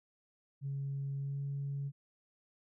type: tone with pitch glide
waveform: sine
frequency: 138.5 to 140.03 Hz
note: C#3 to C#3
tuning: -1 to +18 cents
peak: -34 dBFS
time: 0.61-1.92 s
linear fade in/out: 50 ms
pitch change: +19 cents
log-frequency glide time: 1.16-1.41 s
effects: tanh soft clip ceiling -31 dBFS